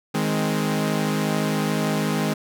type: chord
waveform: sawtooth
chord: Ab major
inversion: second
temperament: equal with one note detuned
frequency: 156.28 / 207.7 / 261.6 Hz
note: Eb3 / Ab3 / C4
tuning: +8 / 0 / 0 cents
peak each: -21 / -20 / -24 dBFS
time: 0.14-2.34 s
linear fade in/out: 10 ms
effects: none